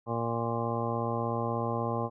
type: harmonic tone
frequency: 116.54 Hz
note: A#2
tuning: in tune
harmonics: 1 / 2 / 3 / 4 / 5 / 6 / 7 / 9 / 10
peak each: -34 / -36 / -39 / -36 / -37 / -41 / -37 / -36 / -46 dBFS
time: 0.06-2.1 s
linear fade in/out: 50 ms
effects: none